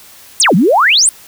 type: exponential two-way sweep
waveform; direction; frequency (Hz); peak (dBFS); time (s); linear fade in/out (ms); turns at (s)
sine; down then up; 9750 to 159 to 9750; -6; 0.4-1.09; 0; 0.55
effects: white hiss -39 dBFS RMS until 1.27 s